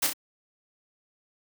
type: noise with echo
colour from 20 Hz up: white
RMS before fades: -24 dBFS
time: 0.02-0.07 s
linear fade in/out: 10 ms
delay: 32 ms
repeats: 2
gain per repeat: -5 dB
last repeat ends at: 0.134 s
effects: high-pass 150 Hz 12 dB/octave